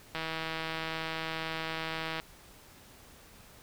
click train, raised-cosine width 0.3 ms, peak -19 dBFS, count 331, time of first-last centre 0.15-2.2 s, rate 161 Hz, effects pink hiss -55 dBFS RMS until 3.62 s

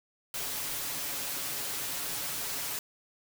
white noise with comb filter, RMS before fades -35 dBFS, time 0.34-2.79 s, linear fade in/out 2 ms, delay 7.1 ms, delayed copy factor +0.55, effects none

